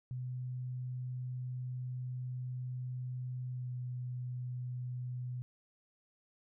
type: tone with pitch glide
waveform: sine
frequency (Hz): 126.1 to 124.65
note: B2 to B2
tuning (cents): +36 to +16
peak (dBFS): -37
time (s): 0.11-5.42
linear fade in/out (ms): 0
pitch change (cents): -20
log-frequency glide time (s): 3.51-3.7
effects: none